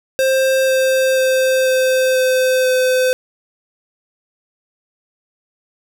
square tone with pitch steps, 528 / 524.7 / 521.3 / 518 / 514.7 / 511.5 Hz, C5 / C5 / C5 / C5 / C5 / C5, +16 / +5 / -6 / -17 / -29 / -39 cents, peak -13 dBFS, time 0.19-3.13 s, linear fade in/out 0 ms, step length 490 ms, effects none

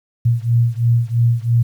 sine beating tone pair, 116.54 / 119.54 Hz, A#2 / A#2, 0 / +44 cents, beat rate 3 Hz, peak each -15 / -16 dBFS, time 0.25-1.63 s, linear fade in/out 10 ms, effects 8-bit

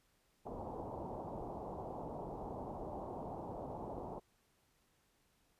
white low-pass noise, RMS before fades -45 dBFS, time 0.45-4.2 s, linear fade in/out 20 ms, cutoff 930 Hz, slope 48 dB/octave, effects pink hiss -75 dBFS RMS until 5.59 s + resampled to 32000 Hz

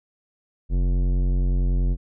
sine tone with tanh clipping, 45.26 Hz, F#1, 37 cents flat, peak -20 dBFS, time 0.69-1.97 s, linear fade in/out 50 ms, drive 15 dB, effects none

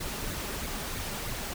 pink noise with flanger, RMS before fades -35 dBFS, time 0-1.54 s, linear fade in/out 10 ms, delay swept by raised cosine 0.46 to 5.06 ms, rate 3.1 Hz, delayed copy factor +0.5, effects none

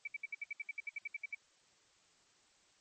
sine tone bursts, 2300 Hz, D7, 37 cents flat, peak -37 dBFS, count 15, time 0.05-1.349 s, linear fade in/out 5 ms, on 25 ms, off 66 ms, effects white hiss -69 dBFS RMS until 2.8 s + MP3 32 kbps

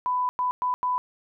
sine tone bursts at uneven times, 997 Hz, B5, 16 cents sharp, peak -22 dBFS, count 4, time 0.06-0.29 / 0.39-0.51 / 0.62-0.74 / 0.83-0.98 s, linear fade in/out 0 ms, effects none

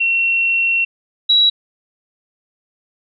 sine tone pair in turn, 2723 / 3889 Hz, F7 / B7, -44 / -27 cents, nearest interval tritone, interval 617 cents, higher second, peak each -13 / -9 dBFS, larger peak second, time 0-0.85 / 1.29-1.5 s, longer first, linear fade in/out 10 ms, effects none

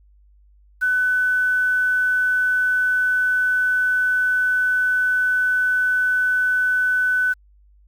sine tone with quantisation, 1500 Hz, F#6, 23 cents sharp, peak -16 dBFS, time 0.81-7.34 s, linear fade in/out 20 ms, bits 7, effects added 50 Hz sine -50 dBFS peak until 7.87 s

